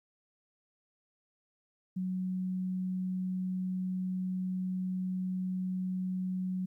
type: tone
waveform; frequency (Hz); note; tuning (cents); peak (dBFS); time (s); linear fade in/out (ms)
sine; 185; F#3; 0; -31; 1.96-6.66; 10
effects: 12-bit